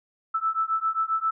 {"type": "beating tone pair", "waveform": "sine", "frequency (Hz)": [1313, 1320.5], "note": ["E6", "E6"], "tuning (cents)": [-7, 3], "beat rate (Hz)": 7.5, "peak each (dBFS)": -26, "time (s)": [0.34, 1.31], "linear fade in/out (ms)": 10, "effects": []}